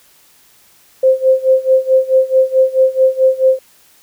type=tone with tremolo; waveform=sine; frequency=523.3 Hz; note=C5; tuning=in tune; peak=-5 dBFS; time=1.03-3.59 s; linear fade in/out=5 ms; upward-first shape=sine; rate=4.6 Hz; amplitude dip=90%; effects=white hiss -49 dBFS RMS until 4.02 s